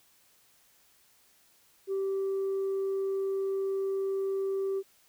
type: tone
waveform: sine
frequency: 388.6 Hz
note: G4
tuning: 15 cents flat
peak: -26 dBFS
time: 1.87-4.83 s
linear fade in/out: 50 ms
effects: tanh soft clip ceiling -26 dBFS + white hiss -64 dBFS RMS until 5.08 s